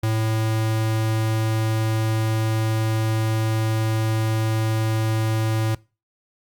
square tone, 110.5 Hz, A2, 8 cents sharp, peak -20 dBFS, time 0.03-5.75 s, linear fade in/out 5 ms, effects noise-tail reverb RT60 0.3 s tail -22 dB re dry + Opus 48 kbps

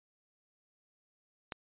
click, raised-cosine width 0.3 ms, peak -22 dBFS, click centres 1.522 s, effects resampled to 8000 Hz

